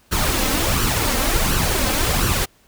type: noise with flanger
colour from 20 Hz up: pink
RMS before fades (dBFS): -19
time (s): 0.11-2.46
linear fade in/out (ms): 20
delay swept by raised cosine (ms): 0.68 to 3.88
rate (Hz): 1.4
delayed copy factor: +0.6
effects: pink hiss -56 dBFS RMS until 2.67 s